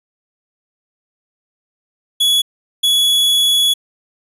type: tone bursts at uneven times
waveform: 45% pulse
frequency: 3384 Hz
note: G#7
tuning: 32 cents sharp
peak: -11 dBFS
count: 2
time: 2.2-2.42 / 2.83-3.74 s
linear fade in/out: 10 ms
effects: resampled to 32000 Hz